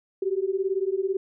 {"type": "beating tone pair", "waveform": "sine", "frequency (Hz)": [375.7, 393.7], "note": ["F#4", "G4"], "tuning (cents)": [26, 8], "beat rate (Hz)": 18, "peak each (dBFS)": -26, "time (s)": [0.22, 1.17], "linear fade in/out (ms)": 5, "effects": []}